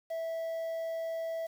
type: tone with quantisation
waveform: triangle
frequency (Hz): 656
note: E5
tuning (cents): -9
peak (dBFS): -31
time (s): 0.1-1.47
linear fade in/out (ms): 10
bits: 9
effects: none